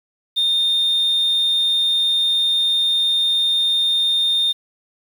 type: tone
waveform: sine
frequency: 3643 Hz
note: A#7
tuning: 41 cents flat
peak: -13 dBFS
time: 0.36-4.53 s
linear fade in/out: 20 ms
effects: tanh soft clip ceiling -13 dBFS + 7-bit